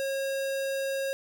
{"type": "tone", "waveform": "square", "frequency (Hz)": 543, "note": "C#5", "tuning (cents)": -36, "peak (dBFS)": -29, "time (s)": [0, 1.13], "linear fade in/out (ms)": 0, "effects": []}